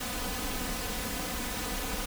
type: noise with comb filter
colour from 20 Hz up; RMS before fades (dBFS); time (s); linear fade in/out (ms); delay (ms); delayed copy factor
pink; -34; 0-2.06; 10; 4; +0.8
effects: none